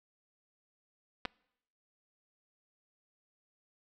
clicks, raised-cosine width 0.3 ms, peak -19 dBFS, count 2, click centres 1.252 / 1.256 s, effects noise-tail reverb RT60 0.8 s tail -26 dB re dry

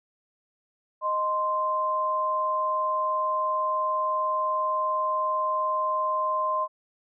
sine tone pair together, 620.2 / 1043 Hz, D#5 / C6, -6 / -6 cents, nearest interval major sixth, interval 900 cents, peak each -30 / -24 dBFS, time 1.01-6.68 s, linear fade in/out 50 ms, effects none

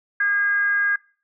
sine tone with frequency modulation, 1629 Hz, G#6, 34 cents flat, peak -17 dBFS, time 0.2-0.96 s, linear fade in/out 5 ms, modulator 414 Hz, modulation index 0.3, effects noise-tail reverb RT60 0.4 s tail -22 dB re dry

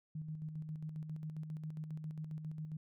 sine tone with tremolo, 155.56 Hz, D#3, in tune, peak -39 dBFS, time 0.15-2.77 s, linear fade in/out 5 ms, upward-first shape square, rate 7.4 Hz, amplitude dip 45%, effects none

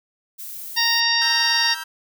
violet noise, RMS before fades -34 dBFS, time 0.38-1.01 s, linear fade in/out 20 ms
harmonic tone, 929 Hz, A#5, 6 cents flat, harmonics 1 / 2 / 3 / 4 / 5 / 6, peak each -27 / -22 / -27 / -25 / -22 / -23 dBFS, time 0.76-1.75 s, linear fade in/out 20 ms
sawtooth chord, E diminished, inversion second, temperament just, 949.3 / 1318.5 / 1582.2 Hz, Bb5 / E6 / G6, +31 / 0 / +16 cents, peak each -32 / -33 / -28 dBFS, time 1.21-1.84 s, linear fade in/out 10 ms
effects none

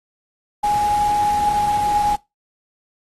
sine tone in noise, 830.6 Hz, G#5, in tune, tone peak -15 dBFS, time 0.63-2.16 s, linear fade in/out 10 ms, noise pink, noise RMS -32 dBFS, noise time 0.63-2.16 s, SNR +14 dB, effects noise-tail reverb RT60 0.2 s tail -20 dB re dry + AAC 32 kbps

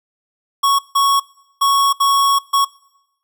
square tone bursts at uneven times, 1108.7 Hz, C#6, in tune, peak -12 dBFS, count 5, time 0.63-0.79 / 0.95-1.2 / 1.61-1.93 / 2-2.39 / 2.53-2.65 s, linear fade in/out 10 ms, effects noise-tail reverb RT60 0.9 s tail -23 dB re dry

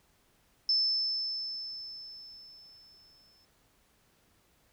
sine tone with exponential decay, 5270 Hz, E8, 1 cent flat, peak -23 dBFS, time 0.69-3.45 s, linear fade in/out 2 ms, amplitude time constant 600 ms, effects pink hiss -68 dBFS RMS until 4.72 s

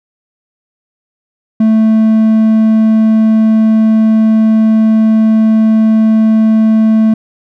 triangle tone, 220 Hz, A3, in tune, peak -3 dBFS, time 1.6-7.14 s, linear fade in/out 5 ms, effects none

